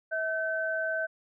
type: tone pair together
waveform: sine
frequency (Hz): 645 / 1534.1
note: E5 / G6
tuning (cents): -38 / -38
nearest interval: octave + minor third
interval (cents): 1500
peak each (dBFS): -31 / -30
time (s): 0.11-1.07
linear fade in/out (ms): 20
effects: none